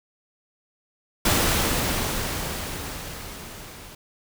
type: noise with level ramp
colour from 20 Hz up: pink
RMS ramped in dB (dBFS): -19 to -43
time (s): 1.25-3.95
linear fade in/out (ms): 5
effects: none